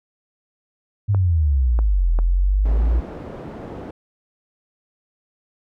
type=exponential two-way sweep; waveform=sine; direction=down then up; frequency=105.1 to 40.91 to 59.7 Hz; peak=-14 dBFS; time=1.08-3.01 s; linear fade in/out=20 ms; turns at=2.13 s
type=clicks; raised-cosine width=1 ms; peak=-15 dBFS; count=3; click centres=1.147 / 1.79 / 2.189 s
type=low-pass noise; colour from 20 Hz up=white; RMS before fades=-34 dBFS; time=2.65-3.91 s; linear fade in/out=5 ms; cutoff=480 Hz; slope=12 dB/octave
effects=none